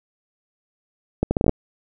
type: accelerating click train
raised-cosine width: 2 ms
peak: -5 dBFS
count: 8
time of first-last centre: 1.23-1.494 s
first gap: 80 ms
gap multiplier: 0.73
effects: none